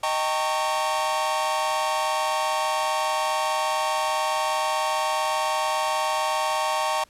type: chord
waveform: 45% pulse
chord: Eb dominant seventh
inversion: none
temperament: equal with one note detuned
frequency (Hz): 622.3 / 784 / 911 / 1108.7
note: Eb5 / G5 / Bb5 / Db6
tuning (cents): 0 / 0 / -40 / 0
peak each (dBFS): -29 / -29 / -27 / -28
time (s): 0.03-7.04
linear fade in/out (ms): 5
effects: pink hiss -57 dBFS RMS until 7.09 s + low-pass 11000 Hz 12 dB/octave